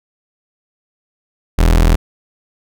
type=tone; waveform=35% pulse; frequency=41.2 Hz; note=E1; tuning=in tune; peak=-6 dBFS; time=1.58-1.96 s; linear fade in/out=10 ms; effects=none